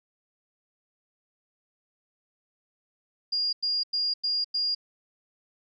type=tone bursts; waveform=sine; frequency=4830 Hz; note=D8; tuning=48 cents sharp; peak=-24 dBFS; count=5; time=3.32-4.75 s; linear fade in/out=10 ms; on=210 ms; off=95 ms; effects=none